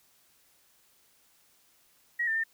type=tone with pitch steps; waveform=sine; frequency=1902 / 1792 / 1808 Hz; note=A#6 / A6 / A6; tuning=+34 / +31 / +47 cents; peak=-26 dBFS; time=2.19-2.439 s; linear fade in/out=10 ms; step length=83 ms; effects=white hiss -65 dBFS RMS until 2.53 s